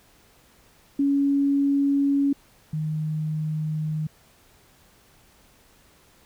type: tone pair in turn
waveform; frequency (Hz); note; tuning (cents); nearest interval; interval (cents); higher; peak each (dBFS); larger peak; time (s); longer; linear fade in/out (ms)
sine; 280.1 / 154.9; C#4 / D#3; +18 / -7; minor seventh; 1025; first; -18 / -24; first; 0.99-2.33 / 2.73-4.07; neither; 5
effects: pink hiss -57 dBFS RMS until 6.25 s